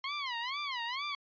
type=tone with vibrato; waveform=15% pulse; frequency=1046.5 Hz; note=C6; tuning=in tune; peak=-28 dBFS; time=0.04-1.15 s; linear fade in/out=2 ms; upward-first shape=sine; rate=2.2 Hz; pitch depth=210 cents each way; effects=resampled to 11025 Hz